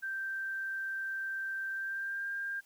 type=tone with pitch glide; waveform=sine; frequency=1567 to 1599 Hz; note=G6 to G6; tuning=-1 to +34 cents; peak=-34 dBFS; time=0.02-2.61 s; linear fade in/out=20 ms; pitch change=+35 cents; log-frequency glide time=1.71-2.29 s; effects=white hiss -66 dBFS RMS until 2.65 s